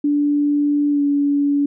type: tone with pitch glide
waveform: sine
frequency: 290.9 to 285.6 Hz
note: D4 to D4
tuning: -16 to -48 cents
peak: -14 dBFS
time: 0.04-1.66 s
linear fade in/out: 5 ms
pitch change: -32 cents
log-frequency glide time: 0.9-1.02 s
effects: none